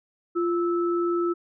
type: tone pair together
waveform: sine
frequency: 346.7 / 1309 Hz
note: F4 / E6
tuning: -13 / -13 cents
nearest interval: octave + major seventh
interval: 2300 cents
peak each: -22 / -30 dBFS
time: 0.35-1.34 s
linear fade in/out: 20 ms
effects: none